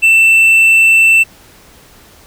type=tone; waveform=triangle; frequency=2670 Hz; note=E7; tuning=22 cents sharp; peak=-3 dBFS; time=0.02-1.24 s; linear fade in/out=20 ms; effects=pink hiss -42 dBFS RMS until 2.26 s